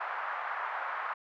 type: band-pass noise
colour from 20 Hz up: white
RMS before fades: -36 dBFS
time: 0-1.14 s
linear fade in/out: 10 ms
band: 770 to 1500 Hz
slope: 24 dB/octave
effects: none